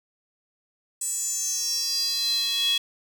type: tone with high-pass filter sweep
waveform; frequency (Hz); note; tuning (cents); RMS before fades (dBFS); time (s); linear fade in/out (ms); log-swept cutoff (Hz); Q
square; 370.7; F#4; +3; -26; 1.01-2.78; 5; 8100 to 3200; 8.2
effects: none